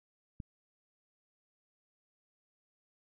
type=click; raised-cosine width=5 ms; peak=-29 dBFS; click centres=0.402 s; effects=none